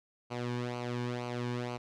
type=tone with flanger; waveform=sawtooth; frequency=122 Hz; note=B2; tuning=21 cents flat; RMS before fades=-36 dBFS; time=0.3-1.78 s; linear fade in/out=20 ms; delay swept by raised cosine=0.56 to 1.55 ms; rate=2.1 Hz; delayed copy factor=-0.7; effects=low-pass 5000 Hz 12 dB/octave